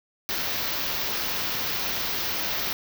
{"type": "band-stop noise", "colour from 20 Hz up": "white", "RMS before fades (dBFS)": -28, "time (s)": [0.29, 2.73], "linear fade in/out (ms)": 0, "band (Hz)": [5900, 14000], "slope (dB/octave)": 48, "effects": []}